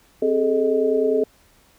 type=tone cluster; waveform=sine; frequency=262.3 / 405.9 / 435.8 / 624 Hz; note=C4 / G#4 / A4 / D#5; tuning=+4 / -40 / -17 / +5 cents; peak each=-25 / -24 / -18 / -26 dBFS; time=0.22-1.24 s; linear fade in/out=5 ms; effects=pink hiss -56 dBFS RMS until 1.78 s